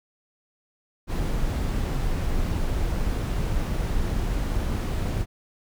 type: noise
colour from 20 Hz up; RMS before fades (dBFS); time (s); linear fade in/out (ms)
brown; -25; 1.07-5.26; 50
effects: none